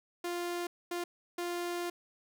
sawtooth tone bursts at uneven times, 349.2 Hz, F4, in tune, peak -30 dBFS, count 3, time 0.24-0.67 / 0.91-1.04 / 1.38-1.9 s, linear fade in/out 5 ms, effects none

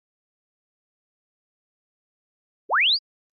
sine linear sweep, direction up, 291.8 to 4978 Hz, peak -16 dBFS, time 2.69-2.99 s, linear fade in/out 50 ms, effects Opus 48 kbps

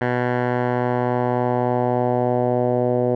10% pulse tone with low-pass filter sweep, 123.47 Hz, B2, in tune, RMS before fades -20 dBFS, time 0.01-3.15 s, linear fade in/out 5 ms, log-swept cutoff 1600 to 550 Hz, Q 2, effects none

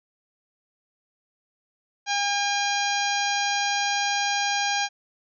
harmonic tone with a mistuned harmonic, 808 Hz, G#5, 48 cents flat, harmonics 1 / 2 / 3 / 4 / 5 / 6 / 7 / 8, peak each -26 / -29 / -31 / -32 / -33 / -34 / -34 / -35 dBFS, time 2.06-4.89 s, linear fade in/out 50 ms, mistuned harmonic 8, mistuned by +19 cents, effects none

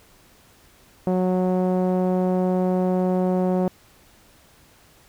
sawtooth tone with low-pass filter, 183.6 Hz, F#3, 13 cents flat, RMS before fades -21 dBFS, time 1.07-3.68 s, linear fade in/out 0 ms, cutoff 650 Hz, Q 1.6, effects pink hiss -54 dBFS RMS until 5.08 s

